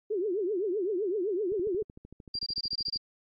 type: tone with vibrato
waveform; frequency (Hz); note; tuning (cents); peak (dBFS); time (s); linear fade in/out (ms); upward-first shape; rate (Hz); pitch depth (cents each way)
sine; 390; G4; -9; -27; 0.1-1.83; 10; triangle; 7.8; 260
type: click train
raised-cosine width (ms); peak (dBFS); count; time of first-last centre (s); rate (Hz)
3; -34; 20; 1.52-2.959; 13.2
type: tone bursts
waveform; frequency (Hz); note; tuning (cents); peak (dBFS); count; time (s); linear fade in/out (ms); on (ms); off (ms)
sine; 4749; D8; +18; -30; 9; 2.34-2.974; 5; 50; 23
effects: AAC 32 kbps